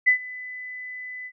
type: tone with ADSR envelope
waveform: sine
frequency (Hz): 2003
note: B6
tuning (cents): +24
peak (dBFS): -12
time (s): 0.06-1.32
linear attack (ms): 21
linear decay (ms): 97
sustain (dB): -21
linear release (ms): 60
effects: none